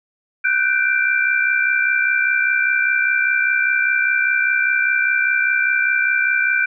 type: tone cluster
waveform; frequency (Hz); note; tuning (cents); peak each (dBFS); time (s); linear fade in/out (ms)
sine; 1487 / 1552 / 2356; F#6 / G6 / D7; +8 / -18 / +5; -19; 0.44-6.66; 10
effects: none